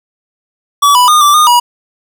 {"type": "tone with pitch steps", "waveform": "square", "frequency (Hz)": [1145, 988, 1221, 1169, 1224, 966], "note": ["D6", "B5", "D#6", "D6", "D#6", "B5"], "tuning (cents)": [-44, 0, -33, -8, -29, -39], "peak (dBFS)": -5, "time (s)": [0.82, 1.6], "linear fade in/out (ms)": 10, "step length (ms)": 130, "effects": ["7-bit"]}